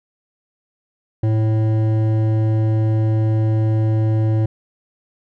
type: tone with hard clipping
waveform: sine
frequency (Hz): 109.7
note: A2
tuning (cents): -5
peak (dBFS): -16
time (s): 1.23-4.46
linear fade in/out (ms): 5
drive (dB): 11
effects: none